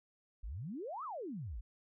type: exponential two-way sweep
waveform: sine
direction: up then down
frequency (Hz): 43.63 to 1333 to 43.63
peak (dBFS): -40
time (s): 0.43-1.61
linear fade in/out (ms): 10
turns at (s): 1.04
effects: none